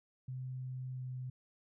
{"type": "tone with pitch glide", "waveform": "sine", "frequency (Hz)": [128.7, 127.66], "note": ["C3", "C3"], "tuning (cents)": [-28, -42], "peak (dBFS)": -39, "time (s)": [0.28, 1.3], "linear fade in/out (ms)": 5, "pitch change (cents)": -14, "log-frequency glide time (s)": [0.91, 1.06], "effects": []}